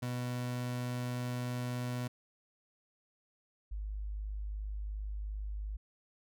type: tone pair in turn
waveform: 30% pulse / sine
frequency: 123.47 / 51.38 Hz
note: B2 / G#1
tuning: 0 / -18 cents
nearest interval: octave + minor third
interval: 1518 cents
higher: first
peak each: -32 / -36 dBFS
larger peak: first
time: 0.02-2.08 / 3.71-5.77 s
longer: neither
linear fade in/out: 10 ms
effects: none